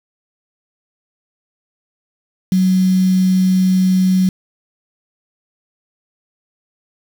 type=tone with quantisation; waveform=sine; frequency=186.3 Hz; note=F#3; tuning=12 cents sharp; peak=-10 dBFS; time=2.52-4.29 s; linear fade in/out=2 ms; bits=5; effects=none